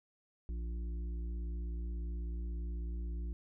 harmonic tone with a mistuned harmonic, 58.27 Hz, A#1, in tune, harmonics 1 / 3 / 5 / 6, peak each -36 / -51 / -56 / -57 dBFS, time 0.49-3.33 s, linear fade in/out 0 ms, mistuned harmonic 3, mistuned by +18 cents, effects none

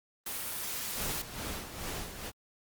white noise, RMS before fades -37 dBFS, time 0.26-1.22 s, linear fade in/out 5 ms
pink noise with tremolo, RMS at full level -37 dBFS, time 0.94-2.32 s, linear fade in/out 50 ms, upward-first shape sine, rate 2.3 Hz, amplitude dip 60%
effects Opus 32 kbps

